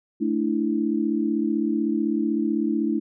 sine chord, A suspended fourth, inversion none, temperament equal, 220 / 293.7 / 329.6 Hz, A3 / D4 / E4, 0 / 0 / 0 cents, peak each -25 dBFS, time 0.2-3 s, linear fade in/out 20 ms, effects none

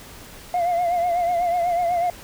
sine tone with vibrato, 698.5 Hz, F5, in tune, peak -16 dBFS, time 0.54-2.1 s, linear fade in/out 2 ms, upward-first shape triangle, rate 8.1 Hz, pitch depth 68 cents each way, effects tanh soft clip ceiling -17 dBFS + pink hiss -42 dBFS RMS until 2.23 s

